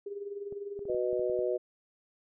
sine tone with tremolo, 403.6 Hz, G#4, 49 cents flat, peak -33 dBFS, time 0.06-0.91 s, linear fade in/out 5 ms, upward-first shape triangle, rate 20 Hz, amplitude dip 75%
clicks, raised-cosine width 2 ms, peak -34 dBFS, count 9, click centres 0.525 / 0.792 / 0.854 / 0.899 / 0.947 / 1.13 / 1.195 / 1.298 / 1.391 s
harmonic tone, 123.47 Hz, B2, in tune, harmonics 3 / 4 / 5, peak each -31 / -32 / -33 dBFS, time 0.88-1.58 s, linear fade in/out 20 ms
effects none

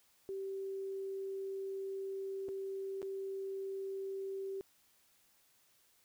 sine tone with dropouts, 388.1 Hz, G4, 17 cents flat, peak -38 dBFS, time 0.29-4.61 s, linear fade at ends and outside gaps 0 ms, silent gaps 2.484-2.489 / 3.018-3.028 s, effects white hiss -70 dBFS RMS until 6.04 s

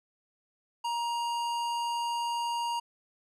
sine tone with hard clipping, 942 Hz, A#5, 18 cents sharp, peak -31 dBFS, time 0.84-2.8 s, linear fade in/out 10 ms, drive 15 dB, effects none

